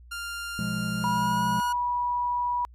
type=tone with pitch glide; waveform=sawtooth; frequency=1396.9 to 1445.3 Hz; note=F6 to F#6; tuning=0 to -41 cents; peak=-29 dBFS; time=0.11-1.73 s; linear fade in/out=10 ms; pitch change=+59 cents; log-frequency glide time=0.96-1.43 s
type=chord; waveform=triangle; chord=F diminished; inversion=second; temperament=equal; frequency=123.47 / 174.61 / 207.7 Hz; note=Cb3 / F3 / Ab3; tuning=0 / 0 / 0 cents; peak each=-32 / -30 / -29 dBFS; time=0.59-1.6 s; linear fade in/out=0 ms
type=tone; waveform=sine; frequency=974 Hz; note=B5; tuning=24 cents flat; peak=-24 dBFS; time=1.04-2.65 s; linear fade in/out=0 ms
effects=added 60 Hz sine -47 dBFS peak until 2.74 s + resampled to 32000 Hz